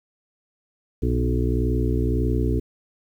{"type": "harmonic tone with a mistuned harmonic", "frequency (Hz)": 61.74, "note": "B1", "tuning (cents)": 0, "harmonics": [1, 2, 4, 5, 6, 7], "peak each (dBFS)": [-22, -25, -28, -29, -30, -30], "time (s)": [1.02, 2.6], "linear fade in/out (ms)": 10, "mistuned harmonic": 2, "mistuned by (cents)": -31, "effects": ["9-bit"]}